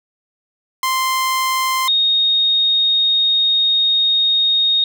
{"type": "tone pair in turn", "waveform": ["sawtooth", "sine"], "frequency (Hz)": [1044, 3720], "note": ["C6", "A#7"], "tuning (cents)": [-4, -4], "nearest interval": "octave + minor seventh", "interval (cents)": 2200, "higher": "second", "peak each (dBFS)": -12, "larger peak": "neither", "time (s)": [[0.83, 1.88], [1.88, 4.84]], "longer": "second", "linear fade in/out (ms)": 2, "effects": []}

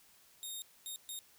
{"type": "tone bursts at uneven times", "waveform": "15% pulse", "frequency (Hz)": 3704, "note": "A#7", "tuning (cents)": -12, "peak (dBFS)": -34, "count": 3, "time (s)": [[0.43, 0.62], [0.86, 0.96], [1.09, 1.19]], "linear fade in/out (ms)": 0, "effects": ["white hiss -64 dBFS RMS until 1.38 s"]}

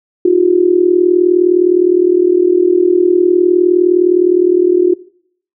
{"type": "tone with amplitude modulation", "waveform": "sine", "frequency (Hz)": 357.4, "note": "F4", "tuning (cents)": 40, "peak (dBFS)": -3, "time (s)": [0.25, 4.94], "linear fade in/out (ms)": 5, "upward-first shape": "sine", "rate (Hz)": 39.6, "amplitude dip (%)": 75, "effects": ["noise-tail reverb RT60 0.6 s tail -20 dB re dry"]}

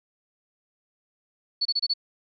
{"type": "tone bursts", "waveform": "sine", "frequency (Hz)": 4435, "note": "C#8", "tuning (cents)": 0, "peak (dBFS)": -21, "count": 5, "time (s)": [1.61, 1.938], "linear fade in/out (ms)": 10, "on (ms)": 44, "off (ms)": 27, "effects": []}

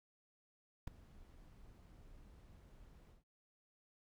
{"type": "noise with ADSR envelope", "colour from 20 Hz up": "brown", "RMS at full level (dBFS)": -38, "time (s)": [0.87, 3.24], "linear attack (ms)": 6, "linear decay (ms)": 6, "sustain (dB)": -22, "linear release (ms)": 140, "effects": []}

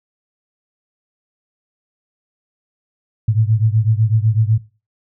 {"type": "beating tone pair", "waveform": "sine", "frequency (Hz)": [107.2, 115.2], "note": ["A2", "A#2"], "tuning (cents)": [-45, -20], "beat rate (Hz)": 8, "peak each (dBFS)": [-14, -17], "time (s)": [3.28, 4.58], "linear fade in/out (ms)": 5, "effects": ["noise-tail reverb RT60 0.3 s tail -17 dB re dry"]}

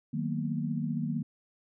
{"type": "chord", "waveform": "sine", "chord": "B major seventh", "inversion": "first", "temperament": "just", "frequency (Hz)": [154.34, 185.21, 231.5, 246.9], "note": ["D#3", "F#3", "A#3", "B3"], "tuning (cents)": [-14, 2, -12, 0], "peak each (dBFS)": [-33, -36, -33, -39], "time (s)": [0.13, 1.23], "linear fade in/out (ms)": 10, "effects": []}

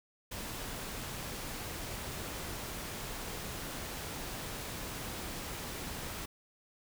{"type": "noise", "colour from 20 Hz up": "pink", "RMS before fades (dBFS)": -41, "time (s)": [0.31, 6.26], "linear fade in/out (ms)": 10, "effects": []}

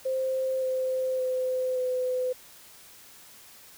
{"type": "tone with pitch steps", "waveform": "sine", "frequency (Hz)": [523.3, 517.6, 511.9, 506.4], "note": ["C5", "C5", "C5", "B4"], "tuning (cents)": [0, -19, -38, 43], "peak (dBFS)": -25, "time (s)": [0.05, 2.33], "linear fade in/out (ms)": 10, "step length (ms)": 570, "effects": ["white hiss -51 dBFS RMS until 3.77 s"]}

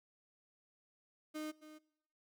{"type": "tone with echo", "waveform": "35% pulse", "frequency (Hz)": 307.6, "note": "D#4", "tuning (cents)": -20, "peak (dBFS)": -39, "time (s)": [1.34, 1.52], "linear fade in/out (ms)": 20, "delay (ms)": 270, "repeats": 1, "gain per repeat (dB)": -13, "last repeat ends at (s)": 1.79, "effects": ["noise-tail reverb RT60 0.9 s tail -22 dB re dry"]}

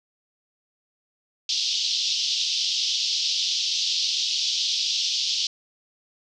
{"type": "band-pass noise", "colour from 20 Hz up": "white", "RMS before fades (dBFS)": -25, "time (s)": [1.49, 5.47], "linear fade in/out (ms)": 2, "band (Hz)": [3000, 5600], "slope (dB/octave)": 48, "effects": []}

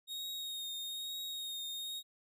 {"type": "tone with vibrato", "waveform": "40% pulse", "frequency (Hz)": 3729, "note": "A#7", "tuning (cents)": 0, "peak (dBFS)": -38, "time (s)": [0.07, 2.03], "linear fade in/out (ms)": 50, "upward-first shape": "triangle", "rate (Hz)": 1.1, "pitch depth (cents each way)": 26, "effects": []}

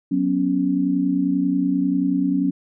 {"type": "chord", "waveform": "sine", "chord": "F# suspended fourth", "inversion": "none", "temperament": "equal", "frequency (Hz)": [185, 246.9, 277.2], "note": ["F#3", "B3", "C#4"], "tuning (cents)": [0, 0, 0], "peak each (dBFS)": [-23, -25, -19], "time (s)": [0.11, 2.51], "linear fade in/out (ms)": 10, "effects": []}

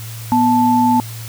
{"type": "tone pair together", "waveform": "sine", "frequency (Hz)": [244.6, 877.5], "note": ["B3", "A5"], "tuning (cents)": [-16, -5], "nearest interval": "octave + minor seventh", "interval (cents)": 2211, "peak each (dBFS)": -13, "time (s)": [0.32, 1], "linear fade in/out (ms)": 0, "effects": ["added 113 Hz sine -28 dBFS peak until 1.28 s", "white hiss -35 dBFS RMS until 1.28 s"]}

